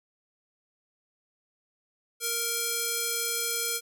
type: tone with band-pass filter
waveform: square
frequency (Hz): 466.2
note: A#4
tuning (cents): 0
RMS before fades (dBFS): -30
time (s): 2.2-3.81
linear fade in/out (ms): 50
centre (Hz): 11000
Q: 0.67
effects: none